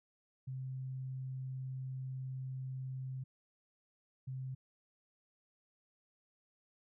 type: tone bursts at uneven times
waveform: sine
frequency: 130.81 Hz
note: C3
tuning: in tune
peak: -39 dBFS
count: 2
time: 0.47-3.24 / 4.27-4.55 s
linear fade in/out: 10 ms
effects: none

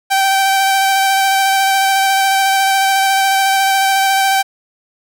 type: tone with vibrato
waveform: sawtooth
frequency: 777 Hz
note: G5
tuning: 16 cents flat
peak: -7 dBFS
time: 0.1-4.43 s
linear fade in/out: 20 ms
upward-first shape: square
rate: 14 Hz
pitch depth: 12 cents each way
effects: none

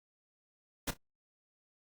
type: noise with echo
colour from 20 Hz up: pink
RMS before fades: -33 dBFS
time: 0.87-0.91 s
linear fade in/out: 10 ms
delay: 31 ms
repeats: 2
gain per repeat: -15 dB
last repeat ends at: 0.972 s
effects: Opus 48 kbps

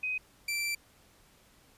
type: tone pair in turn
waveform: sine / sawtooth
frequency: 2512 / 2343 Hz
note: D#7 / D7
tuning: +16 / -5 cents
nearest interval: minor second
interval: 121 cents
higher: first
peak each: -30 / -27 dBFS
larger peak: second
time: 0.03-0.18 / 0.48-0.75 s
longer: second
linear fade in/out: 5 ms
effects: pink hiss -62 dBFS RMS until 1.77 s + resampled to 32000 Hz

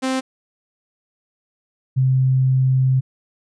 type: tone pair in turn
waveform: sawtooth / sine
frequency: 261.6 / 130.8 Hz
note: C4 / C3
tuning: 0 / 0 cents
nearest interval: octave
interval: 1200 cents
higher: first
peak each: -15 / -13 dBFS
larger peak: second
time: 0.02-0.21 / 1.96-3.01 s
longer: second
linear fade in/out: 20 ms
effects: resampled to 22050 Hz

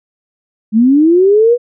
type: linear sweep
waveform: sine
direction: up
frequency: 207.7 to 493.9 Hz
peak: -5 dBFS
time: 0.72-1.58 s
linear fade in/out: 50 ms
effects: none

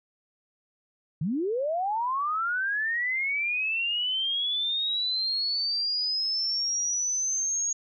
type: linear sweep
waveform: sine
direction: up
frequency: 136.4 to 6645 Hz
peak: -25 dBFS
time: 1.21-7.73 s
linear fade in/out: 5 ms
effects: none

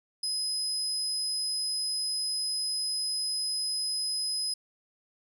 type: tone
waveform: 35% pulse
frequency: 5050 Hz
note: D#8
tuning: 25 cents sharp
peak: -26 dBFS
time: 0.23-4.54 s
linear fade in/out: 5 ms
effects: none

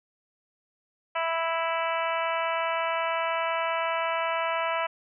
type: harmonic tone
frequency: 329.6 Hz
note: E4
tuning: in tune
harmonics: 2 / 3 / 4 / 5 / 6 / 7 / 8 / 9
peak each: -30 / -30 / -32 / -38 / -38 / -36 / -38 / -40 dBFS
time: 1.15-4.87 s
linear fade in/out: 10 ms
effects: none

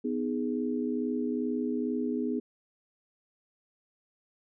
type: chord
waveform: sine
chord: G# minor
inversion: first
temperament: just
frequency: 249.2 / 311.5 / 415.3 Hz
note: B3 / D#4 / G#4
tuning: +16 / +2 / 0 cents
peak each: -30 / -34 / -34 dBFS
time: 0.04-2.4 s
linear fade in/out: 10 ms
effects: none

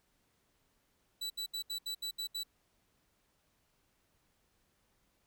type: tone bursts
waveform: 40% pulse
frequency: 3951 Hz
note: B7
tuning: in tune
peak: -35 dBFS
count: 8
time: 1.21-2.435 s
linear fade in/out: 10 ms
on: 91 ms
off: 71 ms
effects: pink hiss -75 dBFS RMS until 5.26 s

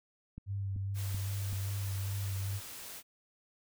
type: click train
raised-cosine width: 5 ms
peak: -31 dBFS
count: 4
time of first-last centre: 0.38-1.529 s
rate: 2.61 Hz
type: tone with vibrato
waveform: sine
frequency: 98 Hz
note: G2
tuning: in tune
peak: -33 dBFS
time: 0.46-2.61 s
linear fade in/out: 50 ms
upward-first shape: triangle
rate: 2.5 Hz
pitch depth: 29 cents each way
type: noise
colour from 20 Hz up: white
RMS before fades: -46 dBFS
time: 0.94-3.03 s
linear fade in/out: 50 ms
effects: none

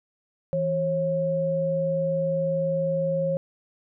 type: tone pair together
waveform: sine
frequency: 164.1 / 542.8 Hz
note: E3 / C#5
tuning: -8 / -36 cents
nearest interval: octave + major sixth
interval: 2072 cents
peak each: -28 / -23 dBFS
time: 0.53-3.37 s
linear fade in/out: 0 ms
effects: none

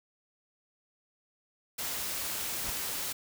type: noise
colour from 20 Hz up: white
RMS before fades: -35 dBFS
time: 1.78-3.13 s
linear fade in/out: 10 ms
type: noise with exponential growth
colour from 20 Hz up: pink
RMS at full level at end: -34 dBFS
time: 2.55-2.7 s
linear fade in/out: 2 ms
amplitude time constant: 32 ms
effects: none

